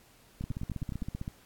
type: two click trains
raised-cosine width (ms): 5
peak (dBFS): -23 / -24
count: 14 / 7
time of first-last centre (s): 0.44-1.279 / 0.41-1.025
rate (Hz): 15.5 / 9.76
effects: pink hiss -60 dBFS RMS until 1.45 s + AAC 64 kbps